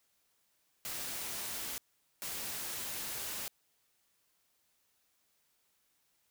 white noise bursts at uneven times, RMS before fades -40 dBFS, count 2, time 0.85-1.78 / 2.22-3.48 s, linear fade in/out 0 ms, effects white hiss -75 dBFS RMS until 6.3 s

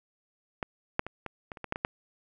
clicks, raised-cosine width 0.5 ms, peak -16 / -9 / -22 / -21 / -23 / -29 / -21 / -14 / -19 / -11 dBFS, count 10, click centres 0.628 / 0.994 / 1.066 / 1.263 / 1.518 / 1.572 / 1.643 / 1.724 / 1.759 / 1.849 s, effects none

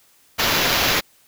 violet noise with sample-and-hold, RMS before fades -19 dBFS, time 0.38-1.01 s, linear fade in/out 20 ms, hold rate 8820 Hz, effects white hiss -56 dBFS RMS until 1.27 s

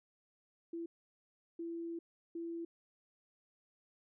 sine tone bursts at uneven times, 335.5 Hz, E4, 31 cents sharp, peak -39 dBFS, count 3, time 0.73-0.86 / 1.59-1.99 / 2.35-2.65 s, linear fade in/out 5 ms, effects none

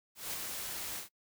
white noise with ADSR envelope, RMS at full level -37 dBFS, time 0.15-1.09 s, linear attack 180 ms, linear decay 16 ms, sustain -3 dB, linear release 120 ms, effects noise-tail reverb RT60 0.1 s tail -24 dB re dry

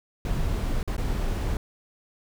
brown noise with dropouts, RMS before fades -26 dBFS, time 0.25-1.57 s, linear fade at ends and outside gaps 2 ms, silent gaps 0.83-0.876 / 0.966-0.979 s, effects none

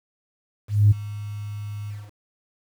sine tone with ADSR envelope, 103.83 Hz, G#2, in tune, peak -9 dBFS, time 0.68-2.12 s, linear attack 230 ms, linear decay 18 ms, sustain -20 dB, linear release 220 ms, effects tanh soft clip ceiling -6 dBFS + 8-bit

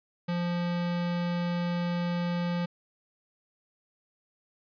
square tone, 174.3 Hz, F3, 3 cents flat, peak -28 dBFS, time 0.28-2.66 s, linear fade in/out 10 ms, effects resampled to 11025 Hz

